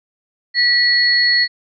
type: tone pair together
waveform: sine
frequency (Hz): 1940 / 4355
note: B6 / C#8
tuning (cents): -31 / -31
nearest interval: octave + major second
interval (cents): 1400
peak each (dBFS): -14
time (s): 0.54-1.48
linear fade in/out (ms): 50
effects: none